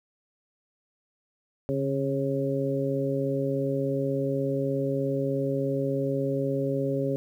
harmonic tone with a mistuned harmonic, 136.7 Hz, C#3, 24 cents flat, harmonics 1 / 2 / 3 / 4, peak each -30 / -30 / -30 / -30 dBFS, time 1.69-7.16 s, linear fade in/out 0 ms, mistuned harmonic 1, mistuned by +42 cents, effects 10-bit

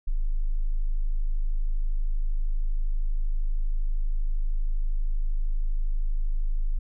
sine tone, 26.33 Hz, G#0, 25 cents sharp, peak -21 dBFS, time 0.07-6.79 s, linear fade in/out 10 ms, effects none

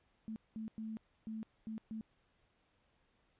sine tone bursts at uneven times, 220 Hz, A3, in tune, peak -40 dBFS, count 6, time 0.28-0.36 / 0.56-0.68 / 0.78-0.97 / 1.27-1.43 / 1.67-1.78 / 1.91-2.01 s, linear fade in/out 0 ms, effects pink hiss -75 dBFS RMS until 3.39 s + resampled to 8000 Hz

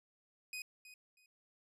sawtooth tone with echo, 2500 Hz, D#7, 8 cents sharp, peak -38 dBFS, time 0.53-0.62 s, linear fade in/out 2 ms, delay 320 ms, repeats 2, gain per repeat -13 dB, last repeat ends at 1.26 s, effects resampled to 32000 Hz

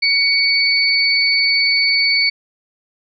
sine tone pair together, 2242 / 4491 Hz, C#7 / C#8, +19 / +22 cents, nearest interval octave, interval 1203 cents, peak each -15 dBFS, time 0.02-2.3 s, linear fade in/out 10 ms, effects none

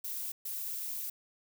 violet noise bursts at uneven times, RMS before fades -38 dBFS, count 2, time 0.04-0.32 / 0.45-1.1 s, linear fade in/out 5 ms, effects none

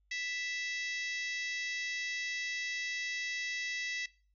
harmonic tone with a mistuned harmonic, 659.3 Hz, E5, in tune, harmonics 3 / 4 / 5 / 6 / 7 / 8 / 9 / 10, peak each -37 / -43 / -48 / -47 / -48 / -48 / -49 / -54 dBFS, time 0.11-4.06 s, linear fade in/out 5 ms, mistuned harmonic 6, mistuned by -38 cents, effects noise-tail reverb RT60 0.4 s tail -20 dB re dry + added 50 Hz sine -69 dBFS peak until 4.34 s

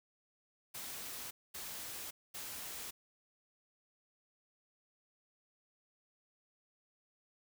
white noise bursts, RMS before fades -45 dBFS, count 3, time 0.74-2.91 s, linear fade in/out 10 ms, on 570 ms, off 230 ms, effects none

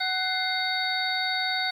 harmonic tone with a mistuned harmonic, 748 Hz, F#5, 19 cents sharp, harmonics 1 / 2 / 3 / 5 / 6, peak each -31 / -31 / -31 / -31 / -31 dBFS, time 0-1.71 s, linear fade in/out 10 ms, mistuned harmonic 3, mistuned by -110 cents, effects 9-bit

